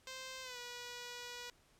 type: tone with pitch glide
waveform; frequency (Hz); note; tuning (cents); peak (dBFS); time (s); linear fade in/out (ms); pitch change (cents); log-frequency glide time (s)
5% pulse; 521 to 486.1; C5 to B4; -7 to -28; -34; 0.07-1.5; 2; -121; 0.42-0.58
effects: pink hiss -69 dBFS RMS until 1.79 s + low-pass 11000 Hz 12 dB/octave